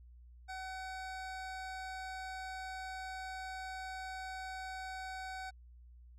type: tone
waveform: 25% pulse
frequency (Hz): 755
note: F#5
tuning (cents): +35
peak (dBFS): -38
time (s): 0.48-5.51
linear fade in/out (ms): 20
effects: added 60 Hz sine -54 dBFS peak until 6.18 s + low-pass 7000 Hz 12 dB/octave